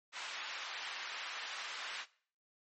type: band-pass noise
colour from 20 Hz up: white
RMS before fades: -44 dBFS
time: 0.12-2.06 s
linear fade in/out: 50 ms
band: 1000 to 3000 Hz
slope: 12 dB/octave
effects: noise-tail reverb RT60 0.5 s tail -20 dB re dry + MP3 32 kbps